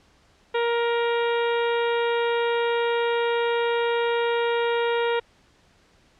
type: harmonic tone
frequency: 469.8 Hz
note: A#4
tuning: 13 cents sharp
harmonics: 1 / 2 / 3 / 4 / 5 / 6 / 7 / 8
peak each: -22 / -28 / -32 / -34 / -36 / -38 / -39 / -40 dBFS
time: 0.54-5.2 s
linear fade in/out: 10 ms
effects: pink hiss -59 dBFS RMS until 6.19 s + low-pass 6000 Hz 12 dB/octave